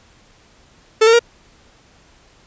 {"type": "tone with pitch steps", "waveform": "45% pulse", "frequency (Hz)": [440, 455.3, 471], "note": ["A4", "A#4", "A#4"], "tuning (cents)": [0, -41, 18], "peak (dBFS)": -8, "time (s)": [1.01, 1.193], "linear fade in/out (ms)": 10, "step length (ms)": 61, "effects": ["pink hiss -51 dBFS RMS until 2.46 s", "resampled to 16000 Hz"]}